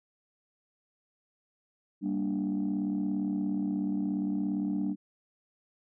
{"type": "chord", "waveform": "sine", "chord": "G minor", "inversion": "none", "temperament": "equal", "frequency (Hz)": [196, 233.1, 293.7], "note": ["G3", "Bb3", "D4"], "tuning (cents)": [0, 0, 0], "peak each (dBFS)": [-30, -34, -30], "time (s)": [2.01, 4.96], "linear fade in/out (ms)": 50, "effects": ["tanh soft clip ceiling -23 dBFS"]}